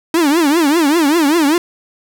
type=tone with vibrato; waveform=45% pulse; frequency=310.5 Hz; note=D#4; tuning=3 cents flat; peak=-10 dBFS; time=0.14-1.58 s; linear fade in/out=2 ms; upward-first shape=triangle; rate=5.1 Hz; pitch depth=240 cents each way; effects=none